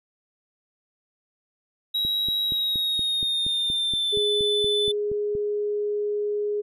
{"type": "tone with pitch glide", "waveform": "triangle", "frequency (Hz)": [3850, 3510], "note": ["B7", "A7"], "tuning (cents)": [-45, -5], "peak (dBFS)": -21, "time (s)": [1.94, 4.92], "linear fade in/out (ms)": 10, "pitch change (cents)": -160, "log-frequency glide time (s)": [2.44, 4.21]}
{"type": "click train", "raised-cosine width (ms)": 3, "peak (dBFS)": -23, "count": 15, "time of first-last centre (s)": [2.05, 5.352], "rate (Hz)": 4.24}
{"type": "tone", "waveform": "sine", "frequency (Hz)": 415.3, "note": "G#4", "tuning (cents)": 0, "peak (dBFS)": -23, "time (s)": [4.12, 6.62], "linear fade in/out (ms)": 20}
{"effects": []}